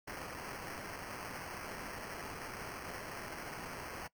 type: noise with sample-and-hold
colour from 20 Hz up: violet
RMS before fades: -45 dBFS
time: 0.07-4.08 s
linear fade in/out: 10 ms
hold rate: 3675 Hz
effects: noise-tail reverb RT60 0.1 s tail -21 dB re dry